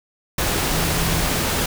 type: tone in noise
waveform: sine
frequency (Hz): 164.81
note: E3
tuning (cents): 0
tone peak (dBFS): -25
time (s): 0.73-1.27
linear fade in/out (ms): 5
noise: pink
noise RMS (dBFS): -21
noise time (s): 0.38-1.66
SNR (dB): -7
effects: none